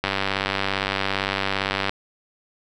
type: click train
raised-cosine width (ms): 0.3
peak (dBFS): -6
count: 182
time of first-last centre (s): 0.04-1.895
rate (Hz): 97.6
effects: none